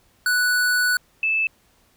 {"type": "tone pair in turn", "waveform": ["square", "sine"], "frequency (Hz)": [1480, 2626], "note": ["F#6", "E7"], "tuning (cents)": [0, -7], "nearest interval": "minor seventh", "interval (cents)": 993, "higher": "second", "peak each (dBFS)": -18, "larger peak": "neither", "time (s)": [[0.26, 0.97], [1.23, 1.47]], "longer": "first", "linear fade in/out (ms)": 2, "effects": ["pink hiss -60 dBFS RMS until 1.96 s"]}